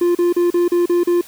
triangle tone bursts, 349.2 Hz, F4, in tune, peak -10 dBFS, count 7, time 0.01-1.212 s, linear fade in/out 5 ms, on 140 ms, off 37 ms, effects white hiss -41 dBFS RMS until 1.27 s

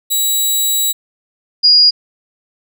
10% pulse / sine tone pair in turn, 3900 / 4870 Hz, B7 / D#8, -23 / -38 cents, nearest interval major third, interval 385 cents, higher second, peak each -5 dBFS, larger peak neither, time 0.1-0.93 / 1.63-1.91 s, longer first, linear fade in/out 20 ms, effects none

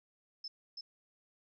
sine tone with echo, 5250 Hz, E8, 8 cents flat, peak -40 dBFS, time 0.44-0.48 s, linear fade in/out 5 ms, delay 330 ms, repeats 1, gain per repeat -2 dB, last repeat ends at 0.81 s, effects none

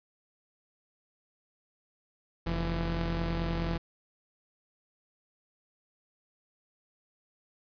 sawtooth tone pair together, 44.34 / 167.4 Hz, F1 / E3, +27 / +27 cents, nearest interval octave + major seventh, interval 2300 cents, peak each -28 dBFS, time 2.46-3.78 s, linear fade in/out 10 ms, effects resampled to 11025 Hz

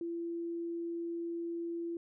sine tone, 338.5 Hz, E4, 46 cents sharp, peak -35 dBFS, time 0.01-1.97 s, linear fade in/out 2 ms, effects none

